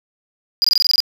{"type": "tone bursts", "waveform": "triangle", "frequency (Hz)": 4875, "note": "D#8", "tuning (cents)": -36, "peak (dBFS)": -10, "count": 9, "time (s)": [0.62, 1.003], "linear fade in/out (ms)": 0, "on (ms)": 23, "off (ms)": 22, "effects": []}